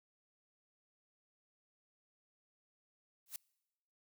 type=noise with exponential growth; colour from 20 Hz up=blue; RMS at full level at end=-38 dBFS; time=3.26-3.36 s; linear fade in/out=2 ms; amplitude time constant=21 ms; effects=noise-tail reverb RT60 1.0 s tail -26 dB re dry